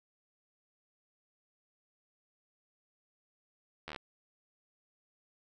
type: slowing click train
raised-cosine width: 0.3 ms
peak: -25 dBFS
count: 7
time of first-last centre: 3.88-3.962 s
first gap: 12 ms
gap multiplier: 1.05
effects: none